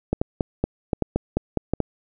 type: clicks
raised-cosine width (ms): 2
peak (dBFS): -7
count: 11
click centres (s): 0.13 / 0.215 / 0.408 / 0.64 / 0.932 / 1.023 / 1.16 / 1.37 / 1.573 / 1.736 / 1.803
effects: none